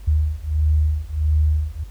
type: beating tone pair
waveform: sine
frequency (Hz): 75.8 / 77.3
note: D#2 / D#2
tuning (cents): -45 / -11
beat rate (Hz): 1.5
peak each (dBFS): -19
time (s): 0.07-1.84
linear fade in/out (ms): 10
effects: added 50 Hz sine -34 dBFS peak until 1.9 s + pink hiss -53 dBFS RMS until 1.9 s